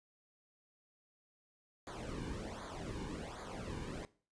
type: noise with flanger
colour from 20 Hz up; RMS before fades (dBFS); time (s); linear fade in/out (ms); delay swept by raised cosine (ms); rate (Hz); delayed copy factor
brown; -44; 1.87-4.05; 0; 0.36 to 1.56; 1.3; -0.85
effects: noise-tail reverb RT60 0.4 s tail -19 dB re dry + resampled to 22050 Hz